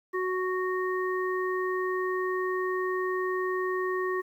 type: harmonic tone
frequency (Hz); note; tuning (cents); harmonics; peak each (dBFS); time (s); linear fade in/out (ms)
370; F#4; 0; 1 / 3 / 5; -28 / -33 / -35; 0.13-4.22; 20
effects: 10-bit